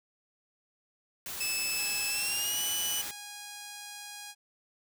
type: noise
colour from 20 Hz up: white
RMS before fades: -39 dBFS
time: 1.26-3.11 s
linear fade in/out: 2 ms
type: tone with pitch glide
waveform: 15% pulse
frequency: 2617 to 2972 Hz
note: E7 to F#7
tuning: -13 to +7 cents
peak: -23 dBFS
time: 1.4-3.02 s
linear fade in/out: 10 ms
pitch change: +220 cents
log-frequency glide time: 2.08-2.63 s
type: tone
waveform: 5% pulse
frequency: 823 Hz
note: G#5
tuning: 16 cents flat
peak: -30 dBFS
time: 1.75-4.35 s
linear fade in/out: 50 ms
effects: none